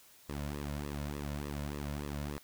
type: tone with flanger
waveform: sawtooth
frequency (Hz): 72.5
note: D2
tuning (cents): -22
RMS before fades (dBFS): -39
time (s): 0.29-2.38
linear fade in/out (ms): 0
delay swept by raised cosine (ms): 1.3 to 2.6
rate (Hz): 3.4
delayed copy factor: -0.8
effects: white hiss -60 dBFS RMS until 2.43 s